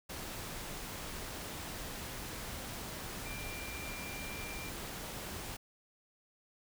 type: tone in noise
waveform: sine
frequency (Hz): 2374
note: D7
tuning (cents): +18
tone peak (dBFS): -46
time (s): 3.25-4.7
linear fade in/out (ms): 10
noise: pink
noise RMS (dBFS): -43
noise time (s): 0.09-5.57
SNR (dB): -6
effects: none